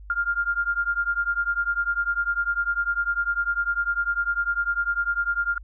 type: beating tone pair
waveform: sine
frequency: 1396.9 / 1406.9 Hz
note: F6 / F6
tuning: 0 / +12 cents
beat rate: 10 Hz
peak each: -25 dBFS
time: 0.1-5.58 s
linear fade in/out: 2 ms
effects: added 50 Hz sine -40 dBFS peak until 5.63 s